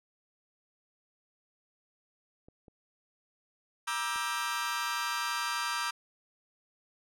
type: clicks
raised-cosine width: 2 ms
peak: -40 dBFS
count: 3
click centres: 2.485 / 2.682 / 4.16 s
type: chord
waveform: sawtooth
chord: E half-diminished seventh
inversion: second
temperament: just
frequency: 949.3 / 1186.7 / 1318.5 / 1582.2 Hz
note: Bb5 / D6 / E6 / G6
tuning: +31 / +18 / 0 / +16 cents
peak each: -33 dBFS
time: 3.87-5.91 s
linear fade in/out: 10 ms
effects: low-pass 12000 Hz 12 dB/octave